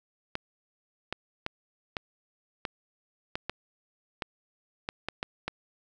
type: clicks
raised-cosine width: 0.3 ms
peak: -15 dBFS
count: 12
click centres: 0.354 / 1.126 / 1.464 / 1.968 / 2.652 / 3.355 / 3.496 / 4.222 / 4.889 / 5.086 / 5.229 / 5.48 s
effects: none